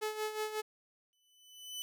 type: tone with tremolo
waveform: sawtooth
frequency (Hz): 429.7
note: A4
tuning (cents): -41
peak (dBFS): -29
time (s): 0.01-0.62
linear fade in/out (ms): 20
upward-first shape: sine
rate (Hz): 5.5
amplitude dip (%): 65
type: tone with exponential growth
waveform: sawtooth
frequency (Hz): 2999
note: F#7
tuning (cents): +23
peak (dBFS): -34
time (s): 1.13-1.82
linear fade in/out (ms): 0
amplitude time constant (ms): 150
effects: none